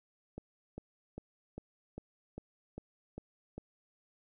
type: click train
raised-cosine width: 2 ms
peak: -29 dBFS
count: 9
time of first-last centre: 0.38-3.58 s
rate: 2.5 Hz
effects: none